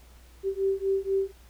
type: beating tone pair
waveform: sine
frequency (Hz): 386.6 / 390.7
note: G4 / G4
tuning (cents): -24 / -6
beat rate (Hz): 4.1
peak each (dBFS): -27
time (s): 0.43-1.32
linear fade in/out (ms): 50
effects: added 60 Hz sine -51 dBFS peak until 1.49 s + pink hiss -58 dBFS RMS until 1.49 s